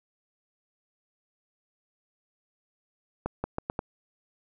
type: accelerating click train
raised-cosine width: 1 ms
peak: -15 dBFS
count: 5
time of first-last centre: 3.26-3.791 s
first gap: 180 ms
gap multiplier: 0.8
effects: none